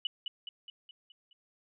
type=tone with echo; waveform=sine; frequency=2960 Hz; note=F#7; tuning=in tune; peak=-29 dBFS; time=0.05-0.07 s; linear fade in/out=2 ms; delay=210 ms; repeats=6; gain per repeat=-5 dB; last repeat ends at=1.33 s; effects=none